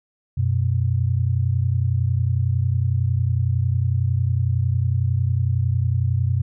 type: tone pair together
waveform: sine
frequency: 92.5 / 123.47 Hz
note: F#2 / B2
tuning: 0 / 0 cents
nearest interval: perfect fourth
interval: 500 cents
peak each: -20 dBFS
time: 0.37-6.42 s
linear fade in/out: 10 ms
effects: none